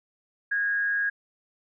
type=tone with frequency modulation; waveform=sine; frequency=1641 Hz; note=G#6; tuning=21 cents flat; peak=-23 dBFS; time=0.51-1.1 s; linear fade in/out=10 ms; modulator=170 Hz; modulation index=0.28; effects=none